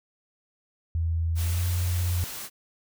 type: tone with pitch glide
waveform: sine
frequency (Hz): 82.41 to 88.32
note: E2 to F2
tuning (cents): 0 to +20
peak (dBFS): -23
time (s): 0.95-2.24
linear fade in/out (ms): 0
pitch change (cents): +120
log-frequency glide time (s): 1.35-1.65
type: noise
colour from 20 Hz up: white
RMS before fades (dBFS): -37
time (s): 1.35-2.5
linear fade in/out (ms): 50
effects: none